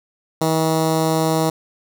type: tone with notch filter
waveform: 10% pulse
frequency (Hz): 160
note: D#3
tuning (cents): +49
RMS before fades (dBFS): -18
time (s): 0.41-1.5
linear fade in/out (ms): 5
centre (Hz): 2400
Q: 1.2
effects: none